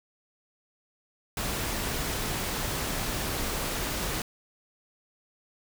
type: noise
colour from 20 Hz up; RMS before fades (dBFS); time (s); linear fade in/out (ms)
pink; -31; 1.37-4.22; 2
effects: none